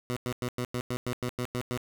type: tone bursts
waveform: 15% pulse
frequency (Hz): 123.47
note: B2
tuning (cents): 0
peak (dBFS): -23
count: 11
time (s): 0.1-1.775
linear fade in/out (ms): 0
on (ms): 65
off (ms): 96
effects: none